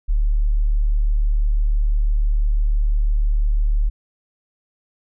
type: tone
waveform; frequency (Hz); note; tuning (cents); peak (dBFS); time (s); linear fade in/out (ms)
sine; 37; D1; +14; -14; 0.08-3.9; 20
effects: none